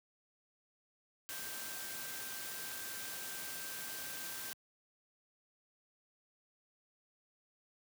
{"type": "tone in noise", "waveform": "sine", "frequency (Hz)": 1568, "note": "G6", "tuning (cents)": 0, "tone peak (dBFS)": -51, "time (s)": [1.29, 4.53], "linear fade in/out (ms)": 0, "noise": "white", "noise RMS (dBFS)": -44, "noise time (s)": [1.29, 4.53], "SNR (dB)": -10, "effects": ["high-pass 100 Hz 12 dB/octave"]}